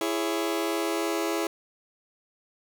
sawtooth chord, C# minor, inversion first, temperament just, 332.6 / 415.8 / 554.4 Hz, E4 / G#4 / C#5, +16 / +2 / 0 cents, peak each -24 / -27 / -30 dBFS, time 0.01-1.47 s, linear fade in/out 2 ms, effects none

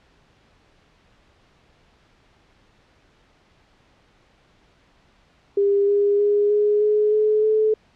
sine tone with pitch steps, 401.4 / 406.5 / 411.7 / 417 / 422.3 / 427.7 / 433.2 Hz, G4 / G#4 / G#4 / G#4 / G#4 / A4 / A4, +41 / -37 / -15 / +7 / +29 / -49 / -27 cents, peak -15 dBFS, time 5.57-7.74 s, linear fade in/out 5 ms, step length 310 ms, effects pink hiss -58 dBFS RMS until 7.95 s + low-pass 4000 Hz 12 dB/octave

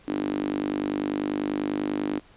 sawtooth tone with high-pass filter, 50.1 Hz, G1, 38 cents sharp, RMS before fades -28 dBFS, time 0.07-2.2 s, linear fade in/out 20 ms, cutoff 290 Hz, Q 5.9, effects pink hiss -55 dBFS RMS until 2.36 s + resampled to 8000 Hz

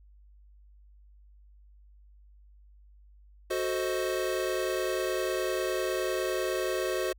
square chord, F# diminished seventh, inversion none, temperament equal with one note detuned, 370 / 440 / 523.3 / 626.6 Hz, F#4 / A4 / C5 / Eb5, 0 / 0 / 0 / +12 cents, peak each -32 / -38 / -34 / -36 dBFS, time 3.5-7.13 s, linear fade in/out 10 ms, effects added 50 Hz sine -53 dBFS peak until 7.18 s

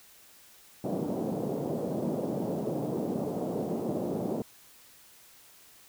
pink band-pass noise, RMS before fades -32 dBFS, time 0.84-4.42 s, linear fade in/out 2 ms, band 160 to 640 Hz, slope 24 dB/octave, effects white hiss -56 dBFS RMS until 5.88 s

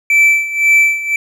triangle tone with tremolo, 2324 Hz, D7, 19 cents flat, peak -4 dBFS, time 0.1-1.16 s, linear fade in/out 2 ms, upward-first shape sine, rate 1.9 Hz, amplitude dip 80%, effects none

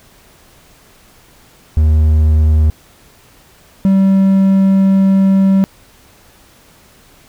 triangle tone pair in turn, 77.4 / 193.19 Hz, D#2 / G3, -9 / -25 cents, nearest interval octave + major third, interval 1584 cents, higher second, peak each -5 dBFS, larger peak neither, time 1.77-2.7 / 3.85-5.64 s, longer second, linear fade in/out 0 ms, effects pink hiss -46 dBFS RMS until 7.28 s

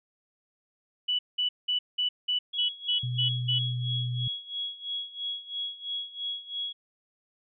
sine tone bursts, 2966 Hz, F#7, 4 cents sharp, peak -24 dBFS, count 9, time 1.08-3.59 s, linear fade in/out 10 ms, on 110 ms, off 190 ms
sine tone with tremolo, 3333 Hz, G#7, 5 cents sharp, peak -29 dBFS, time 2.53-6.73 s, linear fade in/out 10 ms, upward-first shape sine, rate 3 Hz, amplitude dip 85%
sine tone with pitch glide, 123.47 to 122.76 Hz, B2 to B2, 0 to -10 cents, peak -28 dBFS, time 3.03-4.28 s, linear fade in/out 5 ms, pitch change -10 cents, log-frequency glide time 3.62-3.9 s
effects none

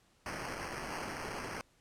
blue noise with sample-and-hold, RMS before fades -41 dBFS, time 0.26-1.61 s, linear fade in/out 0 ms, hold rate 3675 Hz, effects pink hiss -69 dBFS RMS until 1.8 s + low-pass 10000 Hz 12 dB/octave

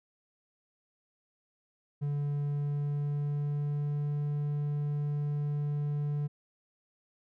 triangle tone with pitch glide, 144.5 to 146.35 Hz, D3 to D3, -28 to -6 cents, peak -27 dBFS, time 2.01-6.28 s, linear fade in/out 20 ms, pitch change +22 cents, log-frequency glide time 2.42-4.22 s, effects none

